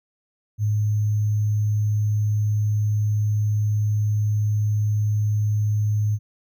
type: tone with sample-and-hold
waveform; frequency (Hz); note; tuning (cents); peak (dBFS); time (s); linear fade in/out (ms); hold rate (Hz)
sine; 105.6; G#2; +29; -18; 0.58-6.19; 50; 6300
effects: none